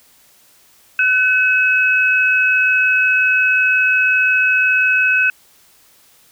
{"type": "tone pair together", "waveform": "sine", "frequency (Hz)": [1508.4, 2567], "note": ["F#6", "E7"], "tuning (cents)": [33, -47], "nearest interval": "major sixth", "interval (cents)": 920, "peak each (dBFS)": -14, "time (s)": [0.99, 5.3], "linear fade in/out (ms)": 2, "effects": ["white hiss -51 dBFS RMS until 6.31 s"]}